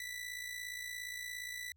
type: tone with amplitude modulation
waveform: sawtooth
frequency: 1975.5 Hz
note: B6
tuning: in tune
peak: -35 dBFS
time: 0-1.72 s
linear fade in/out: 2 ms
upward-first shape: sine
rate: 57.2 Hz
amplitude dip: 60%
effects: added 78 Hz sine -66 dBFS peak until 1.76 s